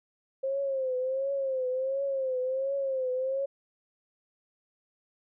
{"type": "tone with vibrato", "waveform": "sine", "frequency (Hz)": 530, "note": "C5", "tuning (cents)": 22, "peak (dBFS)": -27, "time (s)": [0.43, 3.46], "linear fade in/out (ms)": 10, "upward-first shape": "triangle", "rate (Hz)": 1.4, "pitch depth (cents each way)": 91, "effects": []}